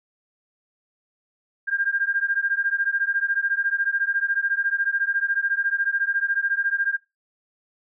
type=beating tone pair; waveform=sine; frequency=1597 / 1611 Hz; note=G6 / G6; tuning=+32 / +47 cents; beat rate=14 Hz; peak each=-24 dBFS; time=1.67-6.97 s; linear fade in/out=20 ms; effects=noise-tail reverb RT60 0.2 s tail -18 dB re dry